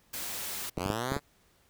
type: noise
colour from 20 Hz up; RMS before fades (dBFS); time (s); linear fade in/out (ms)
white; -37; 0.13-0.7; 10
type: linear sweep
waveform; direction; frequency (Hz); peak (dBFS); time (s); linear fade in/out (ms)
5% pulse; up; 80.7 to 147.9; -20; 0.76-1.2; 50
type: clicks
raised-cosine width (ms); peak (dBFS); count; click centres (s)
2; -18; 5; 0.778 / 0.861 / 0.902 / 1.12 / 1.166
effects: pink hiss -66 dBFS RMS until 1.69 s